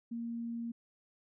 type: tone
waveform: sine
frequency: 233.1 Hz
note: A#3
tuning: in tune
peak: -36 dBFS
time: 0.11-0.72 s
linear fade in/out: 10 ms
effects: none

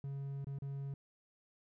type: tone with dropouts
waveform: triangle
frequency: 138.59 Hz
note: C#3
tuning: in tune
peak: -37 dBFS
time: 0.04-0.94 s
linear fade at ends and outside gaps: 2 ms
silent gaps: 0.445-0.469 / 0.587-0.621 s
effects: none

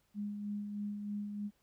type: tone with tremolo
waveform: sine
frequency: 206 Hz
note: G#3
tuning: 14 cents flat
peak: -35 dBFS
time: 0.14-1.51 s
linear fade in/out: 50 ms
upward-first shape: sine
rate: 3.2 Hz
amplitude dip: 40%
effects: pink hiss -75 dBFS RMS until 1.62 s

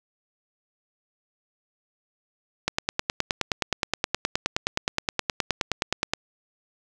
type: click train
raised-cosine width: 0.2 ms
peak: -5 dBFS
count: 34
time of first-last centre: 2.68-6.135 s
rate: 9.55 Hz
effects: none

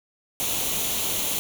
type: noise with comb filter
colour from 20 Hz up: white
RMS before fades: -26 dBFS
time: 0.4-1.39 s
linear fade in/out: 0 ms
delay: 0.3 ms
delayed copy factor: +0.6
effects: none

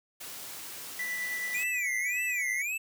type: high-pass noise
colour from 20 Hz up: white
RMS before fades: -42 dBFS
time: 0.2-1.64 s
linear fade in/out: 10 ms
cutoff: 110 Hz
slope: 12 dB/octave
type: tone with tremolo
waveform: triangle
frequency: 1975.5 Hz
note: B6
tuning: in tune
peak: -29 dBFS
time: 0.99-2.62 s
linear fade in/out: 5 ms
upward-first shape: sine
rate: 9.4 Hz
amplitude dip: 25%
type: tone with vibrato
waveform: square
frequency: 2349 Hz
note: D7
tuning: in tune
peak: -31 dBFS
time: 1.54-2.78 s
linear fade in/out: 10 ms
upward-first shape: sine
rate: 1.8 Hz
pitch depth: 210 cents each way
effects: none

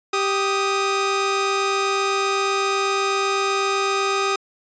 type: tone pair together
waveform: sawtooth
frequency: 392.2 / 1244.5 Hz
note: G4 / D#6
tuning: +1 / 0 cents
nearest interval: octave + minor sixth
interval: 1999 cents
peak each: -18 dBFS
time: 0.13-4.36 s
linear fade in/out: 5 ms
effects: resampled to 16000 Hz

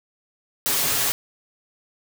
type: noise with comb filter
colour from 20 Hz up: white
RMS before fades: -22 dBFS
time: 0.66-1.12 s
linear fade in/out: 0 ms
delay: 7.2 ms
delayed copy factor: +0.85
effects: none

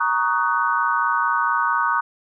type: chord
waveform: sine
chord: D# minor seventh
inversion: second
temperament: just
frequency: 933.4 / 1120.1 / 1244.5 / 1493.4 Hz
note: A#5 / C#6 / D#6 / F#6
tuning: +2 / +18 / 0 / +16 cents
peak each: -23 dBFS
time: 0-2.01 s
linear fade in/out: 10 ms
effects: none

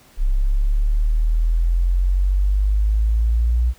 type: exponential sweep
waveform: sine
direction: up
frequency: 32.75 to 60.6 Hz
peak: -14 dBFS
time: 0.17-3.74 s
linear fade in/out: 50 ms
effects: pink hiss -51 dBFS RMS until 3.78 s

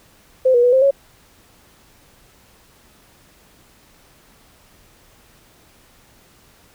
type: tone with pitch steps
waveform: sine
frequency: 517 / 481.4 / 491.4 / 525 / 553 Hz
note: C5 / B4 / B4 / C5 / C#5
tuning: -21 / -44 / -9 / +6 / -4 cents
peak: -10 dBFS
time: 0.45-0.91 s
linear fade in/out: 10 ms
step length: 92 ms
effects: pink hiss -52 dBFS RMS until 6.74 s

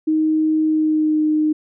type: tone with pitch glide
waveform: sine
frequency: 312.6 to 307.2 Hz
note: D#4 to D#4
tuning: +8 to -22 cents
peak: -14 dBFS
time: 0.07-1.53 s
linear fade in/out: 10 ms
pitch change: -30 cents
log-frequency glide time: 0.65-1.22 s
effects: none

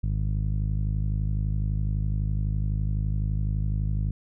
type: tone with low-pass filter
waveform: sawtooth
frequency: 51.91 Hz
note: G#1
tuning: in tune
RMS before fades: -26 dBFS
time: 0.03-4.11 s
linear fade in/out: 5 ms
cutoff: 140 Hz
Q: 2.2
effects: none

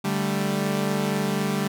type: chord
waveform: sawtooth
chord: D suspended fourth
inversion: none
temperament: equal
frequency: 146.83 / 196 / 220 Hz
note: D3 / G3 / A3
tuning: 0 / 0 / 0 cents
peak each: -25 / -21 / -25 dBFS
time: 0.04-1.68 s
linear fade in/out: 10 ms
effects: none

